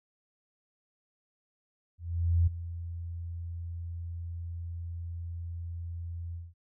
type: tone with ADSR envelope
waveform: sine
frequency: 85 Hz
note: F2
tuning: 46 cents flat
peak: -20 dBFS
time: 1.98-6.54 s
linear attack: 490 ms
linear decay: 11 ms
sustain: -15 dB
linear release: 200 ms
effects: none